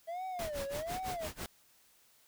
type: tone with vibrato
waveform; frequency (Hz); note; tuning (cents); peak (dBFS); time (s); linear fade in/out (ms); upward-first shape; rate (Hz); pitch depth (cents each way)
triangle; 645; E5; -38; -35; 0.07-1.28; 20; sine; 1.3; 270
type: noise with tremolo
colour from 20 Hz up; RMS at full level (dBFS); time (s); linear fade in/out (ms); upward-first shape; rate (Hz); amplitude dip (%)
pink; -40; 0.39-1.46; 0; sine; 6; 95
effects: white hiss -66 dBFS RMS until 2.27 s